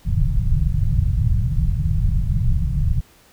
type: low-pass noise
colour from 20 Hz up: pink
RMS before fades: -18 dBFS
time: 0.05-3.01 s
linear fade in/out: 10 ms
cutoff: 160 Hz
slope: 48 dB/octave
effects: pink hiss -52 dBFS RMS until 3.32 s